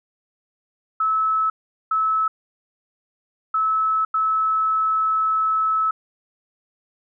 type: tone bursts at uneven times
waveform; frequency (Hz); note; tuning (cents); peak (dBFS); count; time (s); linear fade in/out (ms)
sine; 1300; E6; -24; -17; 4; 1-1.5 / 1.91-2.28 / 3.54-4.05 / 4.14-5.91; 5
effects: none